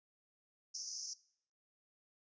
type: band-pass noise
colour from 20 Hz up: pink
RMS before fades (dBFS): -45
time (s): 0.74-1.14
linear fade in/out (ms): 10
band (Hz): 5100 to 6400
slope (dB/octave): 96
effects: noise-tail reverb RT60 0.6 s tail -20 dB re dry + resampled to 16000 Hz